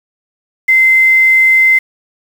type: tone with quantisation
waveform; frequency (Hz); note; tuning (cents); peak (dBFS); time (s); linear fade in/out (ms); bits
sine; 2071; C7; -18; -5; 0.68-1.79; 10; 5
effects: none